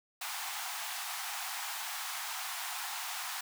pink high-pass noise, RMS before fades -39 dBFS, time 0.21-3.41 s, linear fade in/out 5 ms, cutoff 710 Hz, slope 96 dB/octave, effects none

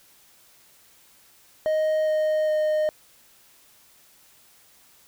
triangle tone with pitch steps, 623 / 619.1 / 615.1 Hz, D#5 / D#5 / D#5, +2 / -9 / -20 cents, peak -18 dBFS, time 1.66-2.89 s, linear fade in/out 0 ms, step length 410 ms, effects white hiss -56 dBFS RMS until 5.07 s

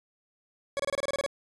40% pulse tone bursts, 559 Hz, C#5, 14 cents sharp, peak -26 dBFS, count 10, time 0.77-1.263 s, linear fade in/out 0 ms, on 25 ms, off 27 ms, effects resampled to 24000 Hz

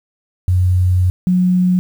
sine tone pair in turn, 91.1 / 181.57 Hz, F#2 / F#3, -26 / -32 cents, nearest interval octave, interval 1194 cents, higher second, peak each -10 dBFS, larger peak neither, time 0.48-1.1 / 1.27-1.79 s, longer first, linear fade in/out 0 ms, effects 7-bit

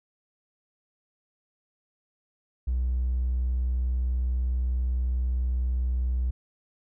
triangle tone, 62.3 Hz, B1, 16 cents sharp, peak -20 dBFS, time 2.67-6.31 s, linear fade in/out 10 ms, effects tanh soft clip ceiling -20 dBFS

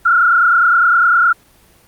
sine tone with frequency modulation, 1396.9 Hz, F6, in tune, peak -8 dBFS, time 0.05-1.33 s, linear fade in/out 10 ms, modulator 29.7 Hz, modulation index 2, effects pink hiss -49 dBFS RMS until 1.87 s + Opus 24 kbps

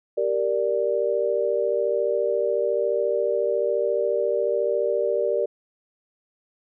sine chord, G minor, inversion none, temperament equal, 392 / 466.2 / 587.3 Hz, G4 / Bb4 / D5, 0 / 0 / 0 cents, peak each -26 / -24 / -24 dBFS, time 0.17-5.46 s, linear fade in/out 10 ms, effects none

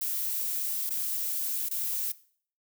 violet noise with dropouts, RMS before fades -31 dBFS, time 0.01-2.12 s, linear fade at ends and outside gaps 5 ms, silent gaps 0.895-0.904 / 1.688-1.71 s, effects noise-tail reverb RT60 0.5 s tail -18 dB re dry

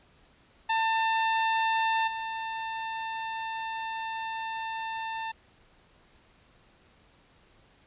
sawtooth tone with level steps, 895 Hz, A5, 29 cents sharp, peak -20 / -28 dBFS, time 0.69-5.32 s, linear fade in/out 10 ms, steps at 2.07 s, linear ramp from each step 10 ms, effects pink hiss -61 dBFS RMS until 7.86 s + resampled to 8000 Hz

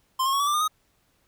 square tone with pitch steps, 1046.5 / 1078.4 / 1111.3 / 1145.2 / 1180.1 / 1216.1 / 1253.2 Hz, C6 / C#6 / C#6 / D6 / D6 / D#6 / D#6, 0 / -48 / +4 / -44 / +8 / -40 / +12 cents, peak -22 dBFS, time 0.19-0.68 s, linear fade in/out 10 ms, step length 70 ms, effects pink hiss -67 dBFS RMS until 1.27 s

